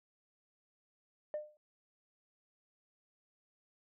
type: tone with exponential decay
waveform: sine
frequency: 603 Hz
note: D5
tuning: 46 cents sharp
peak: -31 dBFS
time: 1.34-1.57 s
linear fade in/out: 1 ms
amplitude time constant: 50 ms
effects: tanh soft clip ceiling -32 dBFS